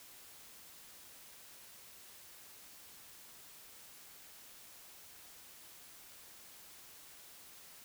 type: silence
effects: white hiss -56 dBFS RMS until 7.84 s